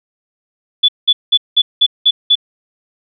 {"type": "tone bursts", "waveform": "sine", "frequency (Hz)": 3449, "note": "A7", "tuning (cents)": -35, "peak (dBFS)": -6, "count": 7, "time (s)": [0.83, 2.355], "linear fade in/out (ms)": 10, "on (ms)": 55, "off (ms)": 190, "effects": []}